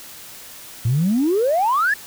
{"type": "exponential sweep", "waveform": "sine", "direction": "up", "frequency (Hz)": [108.8, 1788], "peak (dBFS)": -14, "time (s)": [0.85, 1.94], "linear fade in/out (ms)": 5, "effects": ["tanh soft clip ceiling -11 dBFS", "white hiss -39 dBFS RMS until 2.06 s"]}